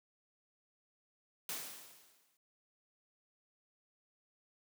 white noise with exponential decay, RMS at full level -39 dBFS, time 1.49-2.37 s, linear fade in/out 2 ms, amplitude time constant 190 ms, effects high-pass 150 Hz 12 dB/octave

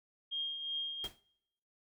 sine tone with tremolo, 3227 Hz, G7, 50 cents sharp, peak -33 dBFS, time 0.31-1.08 s, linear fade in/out 20 ms, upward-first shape triangle, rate 2.7 Hz, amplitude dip 55%
pink noise with exponential decay, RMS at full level -43 dBFS, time 1.04-1.21 s, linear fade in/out 1 ms, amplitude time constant 36 ms
effects noise-tail reverb RT60 0.9 s tail -25 dB re dry

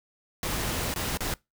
pink noise with dropouts, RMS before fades -30 dBFS, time 0.43-1.34 s, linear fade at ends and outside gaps 1 ms, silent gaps 0.94-0.96 / 1.173-1.206 s, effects noise-tail reverb RT60 0.2 s tail -23 dB re dry

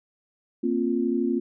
sine chord, Bb suspended second, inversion none, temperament equal with one note detuned, 233.1 / 265.4 / 349.2 Hz, Bb3 / C4 / F4, 0 / +25 / 0 cents, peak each -26 dBFS, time 0.63-1.4 s, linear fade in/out 10 ms, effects none

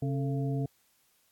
harmonic tone with a mistuned harmonic, 136.5 Hz, C#3, 26 cents flat, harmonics 1 / 2 / 3 / 5, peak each -29 / -35 / -39 / -43 dBFS, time 0.02-0.66 s, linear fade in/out 5 ms, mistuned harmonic 3, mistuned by +130 cents, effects white hiss -69 dBFS RMS until 1.31 s + AAC 64 kbps

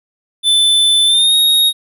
square tone with pitch glide, 3520 to 3751 Hz, A7 to A#7, 0 to +10 cents, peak -9 dBFS, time 0.43-1.73 s, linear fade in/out 50 ms, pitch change +110 cents, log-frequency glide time 1.06-1.35 s, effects none

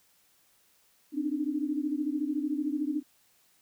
sine tone cluster, 260.8 / 295.5 / 309 Hz, C4 / D4 / D#4, -5 / +11 / -12 cents, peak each -35 / -30 / -34 dBFS, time 1.12-3.03 s, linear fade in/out 50 ms, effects white hiss -66 dBFS RMS until 3.61 s

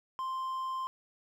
triangle tone, 1046.5 Hz, C6, in tune, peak -31 dBFS, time 0.19-0.87 s, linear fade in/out 0 ms, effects none

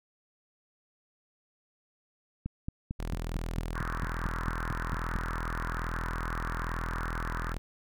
click train, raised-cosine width 5 ms, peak -21 dBFS, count 13, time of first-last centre 2.46-5.157 s, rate 4.45 Hz
sawtooth tone, 41.19 Hz, E1, 1 cent flat, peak -29 dBFS, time 2.99-7.58 s, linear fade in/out 0 ms
pink band-pass noise, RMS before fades -39 dBFS, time 3.74-7.54 s, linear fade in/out 20 ms, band 1000 to 1700 Hz, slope 48 dB/octave
effects none

